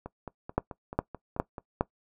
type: two click trains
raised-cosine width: 1 ms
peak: -24 / -10 dBFS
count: 8 / 4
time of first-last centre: 0.06-1.582 / 0.58-1.81 s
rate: 4.6 / 2.44 Hz
effects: noise-tail reverb RT60 0.1 s tail -20 dB re dry